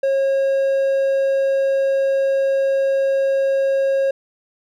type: tone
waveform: triangle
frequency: 543 Hz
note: C#5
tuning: 36 cents flat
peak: -13 dBFS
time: 0.03-4.11 s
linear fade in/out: 5 ms
effects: none